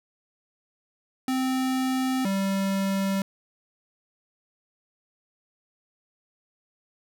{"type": "tone pair in turn", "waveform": "square", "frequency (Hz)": [260, 194.78], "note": ["C4", "G3"], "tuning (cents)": [-11, -11], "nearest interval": "perfect fourth", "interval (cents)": 500, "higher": "first", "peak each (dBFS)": -24, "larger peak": "neither", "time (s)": [[1.28, 2.25], [2.25, 3.22]], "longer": "neither", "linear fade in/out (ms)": 2, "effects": []}